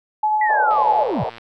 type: tone with tremolo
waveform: sine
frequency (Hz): 855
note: A5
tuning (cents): -50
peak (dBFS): -14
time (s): 0.23-1.04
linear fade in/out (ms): 5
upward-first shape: triangle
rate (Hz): 11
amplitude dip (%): 30
type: linear sweep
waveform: sine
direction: down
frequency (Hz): 1995 to 89.6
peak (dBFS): -20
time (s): 0.41-1.24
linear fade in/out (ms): 5
type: band-pass noise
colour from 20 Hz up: pink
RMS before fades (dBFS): -25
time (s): 0.49-1.3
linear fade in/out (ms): 10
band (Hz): 490 to 930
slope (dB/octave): 48
type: click train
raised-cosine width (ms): 0.3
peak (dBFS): -22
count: 79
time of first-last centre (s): 0.71-1.382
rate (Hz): 116
effects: none